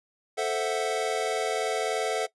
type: chord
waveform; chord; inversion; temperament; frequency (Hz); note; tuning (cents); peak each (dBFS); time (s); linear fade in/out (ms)
square; F# half-diminished seventh; first; equal; 440 / 523.3 / 659.3 / 740; A4 / C5 / E5 / F#5; 0 / 0 / 0 / 0; -30 / -35 / -32 / -32; 0.37-2.27; 20
effects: noise-tail reverb RT60 0.1 s tail -19 dB re dry + resampled to 24000 Hz